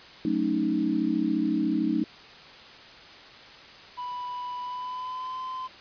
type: chord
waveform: sine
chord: D# half-diminished seventh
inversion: first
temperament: equal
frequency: 185 / 220 / 277.2 / 311.1 Hz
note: F#3 / A3 / C#4 / D#4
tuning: 0 / 0 / 0 / 0 cents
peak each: -32 / -29 / -29 / -26 dBFS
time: 0.25-2.04 s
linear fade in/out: 2 ms
type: tone with pitch glide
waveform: triangle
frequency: 987.8 to 1028.6 Hz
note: B5 to C6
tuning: 0 to -30 cents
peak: -30 dBFS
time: 3.97-5.68 s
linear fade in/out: 20 ms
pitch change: +70 cents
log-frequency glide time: 4.62-5.38 s
effects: white hiss -47 dBFS RMS until 5.8 s + resampled to 11025 Hz